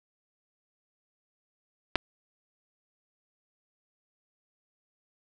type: clicks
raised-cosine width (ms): 0.3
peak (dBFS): -7 / -12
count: 2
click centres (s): 1.956 / 1.959
effects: none